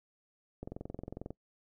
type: click train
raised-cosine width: 2 ms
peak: -27 dBFS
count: 16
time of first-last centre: 0.63-1.306 s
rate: 22.2 Hz
effects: noise-tail reverb RT60 0.1 s tail -23 dB re dry